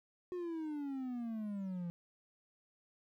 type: exponential sweep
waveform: triangle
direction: down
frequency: 365.2 to 170 Hz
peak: -36 dBFS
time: 0.32-1.9 s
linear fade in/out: 0 ms
effects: 13-bit